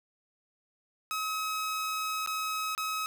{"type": "tone with dropouts", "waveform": "sawtooth", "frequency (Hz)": 1277, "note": "D#6", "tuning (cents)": 45, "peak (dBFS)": -27, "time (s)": [1.11, 3.06], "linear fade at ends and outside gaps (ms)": 0, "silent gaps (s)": [[2.262, 2.274], [2.75, 2.778]], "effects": []}